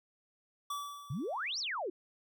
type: tone with exponential decay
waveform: square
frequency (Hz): 1152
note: D6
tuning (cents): -34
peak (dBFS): -35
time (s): 0.7-1.67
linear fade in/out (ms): 5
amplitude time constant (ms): 210
type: exponential two-way sweep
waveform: sine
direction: up then down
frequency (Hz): 115.2 to 5920 to 324.1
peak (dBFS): -34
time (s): 1.1-1.9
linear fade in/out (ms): 5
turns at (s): 1.59
effects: none